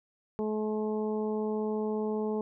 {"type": "harmonic tone", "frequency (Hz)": 214.6, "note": "A3", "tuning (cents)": -43, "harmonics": [1, 2, 3, 4, 5], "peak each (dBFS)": [-32, -31, -43, -41, -48], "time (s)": [0.39, 2.41], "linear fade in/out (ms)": 0, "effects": []}